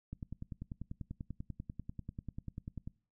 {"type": "click train", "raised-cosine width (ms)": 5, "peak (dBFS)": -29, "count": 29, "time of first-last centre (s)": [0.13, 2.875], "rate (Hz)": 10.2, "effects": ["noise-tail reverb RT60 0.4 s tail -23 dB re dry"]}